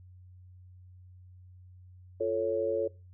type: chord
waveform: sine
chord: F augmented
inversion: none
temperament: equal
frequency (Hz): 349.2 / 440 / 554.4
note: F4 / A4 / C#5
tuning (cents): 0 / 0 / 0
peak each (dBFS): -35 / -30 / -30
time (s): 2.2-2.88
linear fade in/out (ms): 10
effects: noise-tail reverb RT60 0.3 s tail -21 dB re dry + added 91 Hz sine -50 dBFS peak until 3.13 s